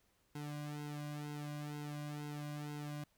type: tone with flanger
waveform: sawtooth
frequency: 147.7 Hz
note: D3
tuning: 10 cents sharp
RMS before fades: -44 dBFS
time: 0.35-3.04 s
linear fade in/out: 5 ms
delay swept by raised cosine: 1.7 to 2.3 ms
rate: 2.1 Hz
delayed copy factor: -1
effects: pink hiss -75 dBFS RMS until 3.17 s